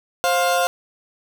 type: tone pair together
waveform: 30% pulse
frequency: 527.4 / 704 Hz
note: C5 / F5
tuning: +14 / +14 cents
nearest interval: perfect fourth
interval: 500 cents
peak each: -18 / -16 dBFS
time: 0.24-0.67 s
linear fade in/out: 0 ms
effects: none